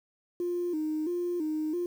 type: tone with vibrato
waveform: sine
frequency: 329.6 Hz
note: E4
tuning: in tune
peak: -27 dBFS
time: 0.4-1.86 s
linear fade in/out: 2 ms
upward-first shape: square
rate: 1.5 Hz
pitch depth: 110 cents each way
effects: tanh soft clip ceiling -24 dBFS + 9-bit